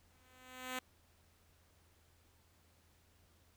5% pulse tone with exponential growth, 255.3 Hz, C4, 42 cents flat, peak -26 dBFS, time 0.1-0.79 s, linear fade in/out 2 ms, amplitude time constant 150 ms, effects added 83 Hz sine -70 dBFS peak until 3.56 s + pink hiss -71 dBFS RMS until 3.56 s

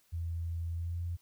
sine tone with pitch glide, 83.9 to 86.31 Hz, E2 to F2, +31 to -20 cents, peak -33 dBFS, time 0.12-1.17 s, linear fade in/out 20 ms, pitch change +49 cents, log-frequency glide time 0.72-1.04 s, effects white hiss -69 dBFS RMS until 1.21 s

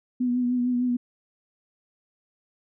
sine tone with vibrato, 246.9 Hz, B3, in tune, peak -21 dBFS, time 0.2-0.97 s, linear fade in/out 10 ms, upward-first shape triangle, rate 6.6 Hz, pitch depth 37 cents each way, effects none

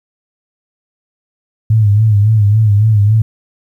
sine tone with vibrato, 106.1 Hz, G#2, 38 cents sharp, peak -6 dBFS, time 1.7-3.22 s, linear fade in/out 5 ms, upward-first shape sine, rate 3.6 Hz, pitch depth 83 cents each way, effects 8-bit

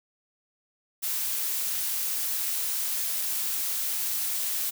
blue noise, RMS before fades -29 dBFS, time 1.02-4.71 s, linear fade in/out 20 ms, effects none

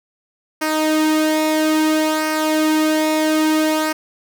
sawtooth tone with flanger, 311.1 Hz, D#4, in tune, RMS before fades -17 dBFS, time 0.61-3.93 s, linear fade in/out 10 ms, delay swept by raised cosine 0.27 to 2.57 ms, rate 0.6 Hz, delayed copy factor -0.55, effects none

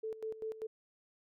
sine tone with tremolo, 440 Hz, A4, in tune, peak -36 dBFS, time 0.03-0.67 s, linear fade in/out 10 ms, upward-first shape square, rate 5.1 Hz, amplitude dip 75%, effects none

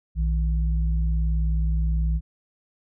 sine tone pair together, 59.59 / 160 Hz, A#1 / D#3, +39 / +49 cents, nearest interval octave + perfect fourth, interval 1710 cents, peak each -20 / -29 dBFS, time 0.15-2.21 s, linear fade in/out 50 ms, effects none

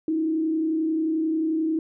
sine tone with frequency modulation, 318.9 Hz, D#4, 43 cents sharp, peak -21 dBFS, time 0.08-1.79 s, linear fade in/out 2 ms, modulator 31.3 Hz, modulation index 0.43, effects none

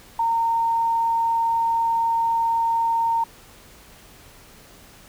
sine tone, 918 Hz, A#5, 27 cents flat, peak -18 dBFS, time 0.19-3.24 s, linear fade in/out 5 ms, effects pink hiss -48 dBFS RMS until 5.08 s

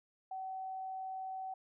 sine tone, 759 Hz, F#5, 44 cents sharp, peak -39 dBFS, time 0.31-1.54 s, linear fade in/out 5 ms, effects none

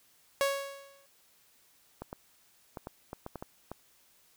sawtooth tone with exponential decay, 554.4 Hz, C#5, in tune, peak -20 dBFS, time 0.41-1.06 s, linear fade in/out 0 ms, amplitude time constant 140 ms
clicks, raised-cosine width 1 ms, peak -25 dBFS, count 9, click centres 2.02 / 2.129 / 2.772 / 2.871 / 3.131 / 3.264 / 3.357 / 3.425 / 3.716 s
effects white hiss -65 dBFS RMS until 4.36 s

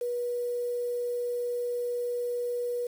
sine tone with quantisation, 484.7 Hz, B4, 32 cents flat, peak -28 dBFS, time 0.01-2.87 s, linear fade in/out 5 ms, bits 8, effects none

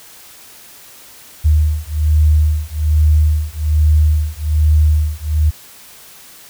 sine beating tone pair, 76 / 77.2 Hz, D#2 / D#2, -40 / -13 cents, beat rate 1.2 Hz, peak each -13 dBFS, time 1.44-5.51 s, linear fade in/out 20 ms, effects white hiss -40 dBFS RMS until 6.49 s

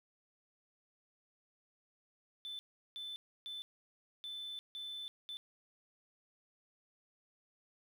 sine tone bursts at uneven times, 3520 Hz, A7, in tune, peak -40 dBFS, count 6, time 2.45-2.59 / 2.96-3.16 / 3.46-3.62 / 4.24-4.59 / 4.75-5.08 / 5.29-5.37 s, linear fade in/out 0 ms, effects tanh soft clip ceiling -40 dBFS + 11-bit

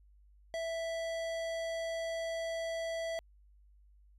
square tone with low-pass filter, 659.3 Hz, E5, in tune, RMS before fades -37 dBFS, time 0.54-3.19 s, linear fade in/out 0 ms, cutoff 7900 Hz, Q 0.55, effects added 50 Hz sine -59 dBFS peak until 4.18 s

